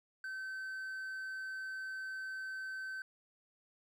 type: tone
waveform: triangle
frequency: 1538 Hz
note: G6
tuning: 33 cents flat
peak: -38 dBFS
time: 0.24-3.02 s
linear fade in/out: 2 ms
effects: none